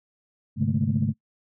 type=tone cluster; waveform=sine; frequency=102.2 / 134.3 / 149.2 / 209.6 / 224.4 Hz; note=G#2 / C3 / D3 / G#3 / A3; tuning=-27 / +46 / +28 / +16 / +34 cents; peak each=-27 dBFS; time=0.56-1.14 s; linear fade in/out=50 ms; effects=noise-tail reverb RT60 0.1 s tail -23 dB re dry + tanh soft clip ceiling -10 dBFS